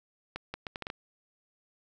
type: accelerating click train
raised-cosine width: 0.3 ms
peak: -20 dBFS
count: 7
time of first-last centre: 0.36-0.901 s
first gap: 180 ms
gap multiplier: 0.71
effects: none